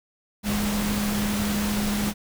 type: tone in noise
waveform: sine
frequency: 207 Hz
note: G#3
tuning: 5 cents flat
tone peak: -24 dBFS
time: 0.43-2.14 s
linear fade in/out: 50 ms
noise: pink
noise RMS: -29 dBFS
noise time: 0.43-2.14 s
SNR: +2 dB
effects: none